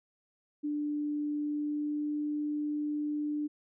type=tone with pitch glide; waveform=sine; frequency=295.6 to 297.3 Hz; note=D4 to D4; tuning=+11 to +21 cents; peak=-30 dBFS; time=0.63-3.48 s; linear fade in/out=20 ms; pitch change=+10 cents; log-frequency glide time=1.38-2.15 s; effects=none